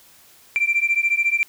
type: beating tone pair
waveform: sine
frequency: 2349 / 2363 Hz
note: D7 / D7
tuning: 0 / +10 cents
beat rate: 14 Hz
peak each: -19 dBFS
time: 0.56-1.43 s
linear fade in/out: 0 ms
effects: tanh soft clip ceiling -11 dBFS + white hiss -51 dBFS RMS until 1.48 s